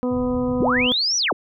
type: harmonic tone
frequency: 249.4 Hz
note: B3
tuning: 17 cents sharp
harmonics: 1 / 2 / 3 / 4 / 5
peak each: -21 / -24 / -37 / -34 / -39 dBFS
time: 0.03-0.92 s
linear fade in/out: 0 ms
type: low-pass noise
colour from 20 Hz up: white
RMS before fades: -34 dBFS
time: 0.1-0.87 s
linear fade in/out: 10 ms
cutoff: 150 Hz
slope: 96 dB/octave
type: linear two-way sweep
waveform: sine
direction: up then down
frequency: 92.5 to 5990 to 119.5 Hz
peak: -18 dBFS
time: 0.6-1.33 s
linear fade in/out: 5 ms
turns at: 1.17 s
effects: none